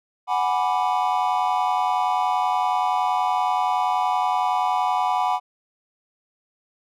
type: chord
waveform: triangle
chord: G# half-diminished seventh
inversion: third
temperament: equal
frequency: 740 / 830.6 / 987.8 / 1174.7 Hz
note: F#5 / G#5 / B5 / D6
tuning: 0 / 0 / 0 / 0 cents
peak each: -21 / -24 / -22 / -27 dBFS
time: 0.27-5.4 s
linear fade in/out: 50 ms
effects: none